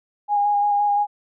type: tone with vibrato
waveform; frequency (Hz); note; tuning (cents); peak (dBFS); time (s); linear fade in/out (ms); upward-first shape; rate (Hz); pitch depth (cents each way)
sine; 820; G#5; -22; -16; 0.28-1.07; 50; square; 5.8; 13
effects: none